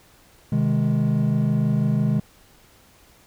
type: chord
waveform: triangle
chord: Ab major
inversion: first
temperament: equal with one note detuned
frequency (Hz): 129.46 / 155.56 / 207.7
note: C3 / Eb3 / Ab3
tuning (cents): -18 / 0 / 0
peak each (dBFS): -20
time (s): 0.52-2.2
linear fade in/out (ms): 5
effects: tanh soft clip ceiling -7 dBFS + pink hiss -54 dBFS RMS until 3.26 s